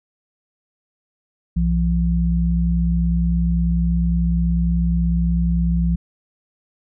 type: tone pair together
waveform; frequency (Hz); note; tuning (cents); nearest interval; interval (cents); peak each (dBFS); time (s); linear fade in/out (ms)
sine; 61.98 / 170.9; B1 / F3; +7 / -37; octave + tritone; 1756; -18; 1.56-5.96; 10
effects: none